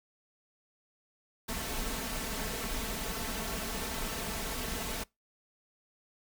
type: noise with comb filter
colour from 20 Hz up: pink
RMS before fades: -36 dBFS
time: 1.48-5.04 s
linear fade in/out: 10 ms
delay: 4.5 ms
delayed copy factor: +0.65
effects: noise-tail reverb RT60 0.2 s tail -24 dB re dry